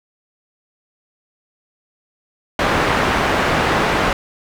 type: low-pass noise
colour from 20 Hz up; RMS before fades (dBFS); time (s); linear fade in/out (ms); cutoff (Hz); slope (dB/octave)
white; -17; 2.59-4.13; 2; 1500; 12
effects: none